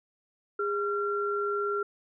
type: tone pair together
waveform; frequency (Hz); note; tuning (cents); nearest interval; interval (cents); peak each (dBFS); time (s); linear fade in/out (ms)
sine; 407.6 / 1371; G#4 / F6; -32 / -32; octave + major sixth; 2100; -29 / -30; 0.59-1.83; 5
effects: none